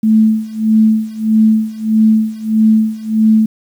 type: tone with tremolo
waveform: sine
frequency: 218.8 Hz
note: A3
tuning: 9 cents flat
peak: -5 dBFS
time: 0.03-3.46 s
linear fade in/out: 5 ms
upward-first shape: sine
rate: 1.6 Hz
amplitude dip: 90%
effects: 7-bit